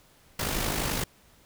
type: noise with amplitude modulation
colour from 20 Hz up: pink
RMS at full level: -27 dBFS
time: 0.39-1.04 s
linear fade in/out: 5 ms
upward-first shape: sine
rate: 51.7 Hz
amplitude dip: 50%
effects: pink hiss -59 dBFS RMS until 1.45 s